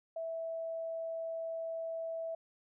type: tone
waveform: sine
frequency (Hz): 656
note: E5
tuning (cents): -9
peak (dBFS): -36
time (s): 0.16-2.35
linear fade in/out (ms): 5
effects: none